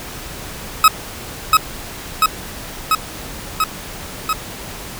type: tone with echo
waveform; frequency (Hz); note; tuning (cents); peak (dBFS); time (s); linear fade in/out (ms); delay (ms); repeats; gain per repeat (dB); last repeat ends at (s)
40% pulse; 1277; D#6; +45; -4; 0.84-0.88; 2; 690; 5; -2; 4.33
effects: pink hiss -31 dBFS RMS until 4.99 s